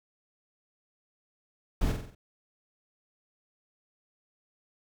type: noise with echo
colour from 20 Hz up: brown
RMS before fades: -26 dBFS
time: 1.81-1.92 s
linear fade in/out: 5 ms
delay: 46 ms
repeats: 5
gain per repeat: -5 dB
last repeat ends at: 2.15 s
effects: none